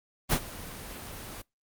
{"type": "noise with ADSR envelope", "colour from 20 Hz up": "pink", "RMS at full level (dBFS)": -23, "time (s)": [0.29, 1.42], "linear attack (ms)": 35, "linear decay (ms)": 66, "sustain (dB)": -18, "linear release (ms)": 6, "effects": ["noise-tail reverb RT60 0.2 s tail -26 dB re dry", "Opus 24 kbps"]}